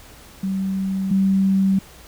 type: tone pair in turn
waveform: sine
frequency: 192 / 192.9 Hz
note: G3 / G3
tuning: -36 / -28 cents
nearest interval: unison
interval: 8 cents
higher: second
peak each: -20 / -14 dBFS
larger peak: second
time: 0.43-1.11 / 1.11-1.79 s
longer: neither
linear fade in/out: 5 ms
effects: added 60 Hz sine -49 dBFS peak until 2.07 s + pink hiss -45 dBFS RMS until 2.07 s